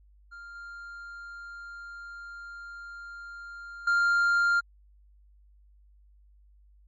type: tone with level steps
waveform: triangle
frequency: 1396.9 Hz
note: F6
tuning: in tune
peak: -40 / -38 / -19 dBFS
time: 0.31-4.61 s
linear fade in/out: 20 ms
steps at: 0.55 / 3.87 s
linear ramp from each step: 5 ms
effects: added 50 Hz sine -55 dBFS peak until 6.87 s + MP3 32 kbps